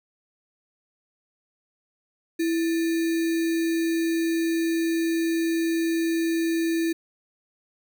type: tone with sample-and-hold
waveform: sine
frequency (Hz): 330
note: E4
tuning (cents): +2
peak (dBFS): -21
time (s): 2.39-6.93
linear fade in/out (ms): 10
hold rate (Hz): 2100
effects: none